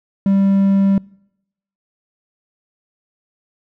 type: tone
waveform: triangle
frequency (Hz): 196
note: G3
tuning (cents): 0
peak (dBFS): -9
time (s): 0.26-0.98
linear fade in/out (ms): 2
effects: noise-tail reverb RT60 0.8 s tail -25 dB re dry